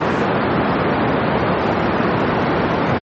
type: band-pass noise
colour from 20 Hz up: pink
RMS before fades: -17 dBFS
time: 0-2.99 s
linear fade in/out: 20 ms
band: 140 to 1400 Hz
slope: 12 dB/octave
effects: high-pass 60 Hz 12 dB/octave + MP3 32 kbps